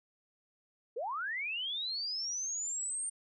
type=linear sweep; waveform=sine; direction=up; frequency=418 to 8870 Hz; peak=-34 dBFS; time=0.96-3.1 s; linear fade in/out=10 ms; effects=none